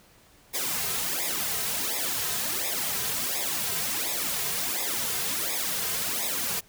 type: noise with flanger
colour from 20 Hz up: white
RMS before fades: -29 dBFS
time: 0.53-6.61 s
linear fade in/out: 20 ms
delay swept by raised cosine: 0.67 to 3.57 ms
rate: 1.4 Hz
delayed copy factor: -0.95
effects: pink hiss -57 dBFS RMS until 6.68 s